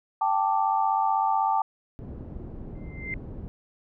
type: chord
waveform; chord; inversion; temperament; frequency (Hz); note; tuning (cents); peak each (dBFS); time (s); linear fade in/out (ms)
sine; G suspended second; none; equal; 784 / 880 / 1174.7; G5 / A5 / D6; 0 / 0 / 0; -25 / -24 / -29; 0.21-1.62; 5
type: low-pass noise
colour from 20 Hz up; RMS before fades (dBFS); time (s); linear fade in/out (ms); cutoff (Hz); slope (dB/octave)
pink; -38; 1.99-3.48; 0; 340; 12
type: tone with exponential growth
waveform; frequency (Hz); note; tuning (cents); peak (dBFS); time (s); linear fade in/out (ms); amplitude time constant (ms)
sine; 2087; C7; -5; -27; 2.75-3.14; 1; 83
effects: none